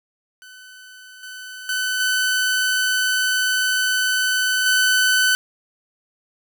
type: tone with level steps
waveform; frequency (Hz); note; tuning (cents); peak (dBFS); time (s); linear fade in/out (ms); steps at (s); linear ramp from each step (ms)
sawtooth; 1509; F#6; +34; -37 / -30 / -17 / -14 / -11; 0.42-5.35; 0; 1.23 / 1.69 / 2 / 4.66; 2
effects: none